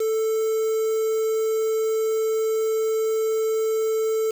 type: tone with quantisation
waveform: triangle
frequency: 440.9 Hz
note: A4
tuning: 4 cents sharp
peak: -18 dBFS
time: 0-4.31 s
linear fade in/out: 5 ms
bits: 6
effects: none